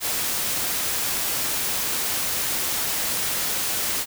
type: noise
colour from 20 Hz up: white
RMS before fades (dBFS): -25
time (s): 0-4.06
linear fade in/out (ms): 50
effects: none